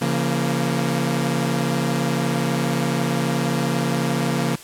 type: chord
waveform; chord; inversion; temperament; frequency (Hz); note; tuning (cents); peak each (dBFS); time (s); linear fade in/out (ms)
sawtooth; Bb minor; first; equal with one note detuned; 138.59 / 170.53 / 233.1; Db3 / F3 / Bb3; 0 / -41 / 0; -20; 0.01-4.56; 10
effects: white hiss -41 dBFS RMS until 4.63 s + low-pass 12000 Hz 12 dB/octave